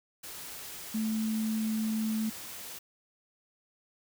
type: tone in noise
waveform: sine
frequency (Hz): 219.5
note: A3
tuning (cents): -4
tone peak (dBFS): -28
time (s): 0.94-2.3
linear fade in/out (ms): 10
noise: white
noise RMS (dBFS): -43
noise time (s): 0.23-2.79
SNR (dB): +12
effects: none